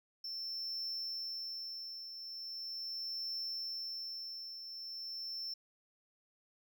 triangle tone with tremolo, 5360 Hz, E8, 28 cents sharp, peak -36 dBFS, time 0.24-5.54 s, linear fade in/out 5 ms, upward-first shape triangle, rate 0.4 Hz, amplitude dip 60%, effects none

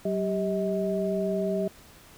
sine tone cluster, 189.3 / 393.1 / 635 Hz, F#3 / G4 / D#5, +40 / +5 / +35 cents, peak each -29 dBFS, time 0.05-1.68 s, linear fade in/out 5 ms, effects pink hiss -52 dBFS RMS until 2.17 s

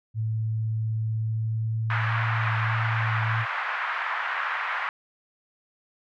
sine tone with pitch glide, 110.5 to 112.3 Hz, A2 to A2, +8 to +36 cents, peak -24 dBFS, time 0.14-3.46 s, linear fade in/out 50 ms, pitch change +28 cents, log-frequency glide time 1.12-2.21 s
white band-pass noise, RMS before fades -29 dBFS, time 1.9-4.89 s, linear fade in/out 2 ms, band 890 to 1900 Hz, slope 24 dB/octave
effects none

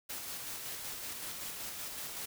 white noise with tremolo, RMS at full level -41 dBFS, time 0.09-2.26 s, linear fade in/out 10 ms, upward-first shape square, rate 5.3 Hz, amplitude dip 25%, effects none

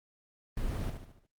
brown noise with echo, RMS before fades -34 dBFS, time 0.57-0.9 s, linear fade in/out 2 ms, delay 73 ms, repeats 5, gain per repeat -6 dB, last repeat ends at 1.265 s, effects Opus 24 kbps

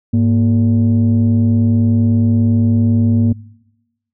sine tone pair together, 103.83 / 234 Hz, G#2 / A#3, 0 / +7 cents, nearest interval octave + major second, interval 1407 cents, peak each -11 dBFS, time 0.13-3.33 s, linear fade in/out 10 ms, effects noise-tail reverb RT60 1.0 s tail -24 dB re dry + tanh soft clip ceiling -6 dBFS

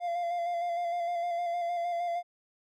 triangle tone with vibrato, 693 Hz, F5, 14 cents flat, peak -27 dBFS, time 0-2.23 s, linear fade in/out 50 ms, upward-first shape square, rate 6.5 Hz, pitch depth 23 cents each way, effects none

